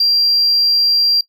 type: tone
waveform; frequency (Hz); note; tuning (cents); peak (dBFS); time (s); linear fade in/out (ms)
triangle; 4744; D8; +17; -8; 0-1.21; 5
effects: noise-tail reverb RT60 0.1 s tail -23 dB re dry + tanh soft clip ceiling -7 dBFS